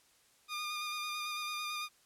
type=tone with vibrato; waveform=15% pulse; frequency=1214 Hz; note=D#6; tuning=43 cents flat; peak=-30 dBFS; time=0.48-1.89 s; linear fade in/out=50 ms; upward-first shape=square; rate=9 Hz; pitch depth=16 cents each way; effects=white hiss -67 dBFS RMS until 2.05 s + low-pass 11000 Hz 12 dB/octave

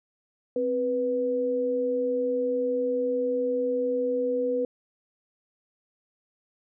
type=tone pair together; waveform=sine; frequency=260.8 / 492.3 Hz; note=C4 / B4; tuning=-5 / -6 cents; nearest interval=major seventh; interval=1099 cents; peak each=-31 / -24 dBFS; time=0.56-4.65 s; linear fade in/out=2 ms; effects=none

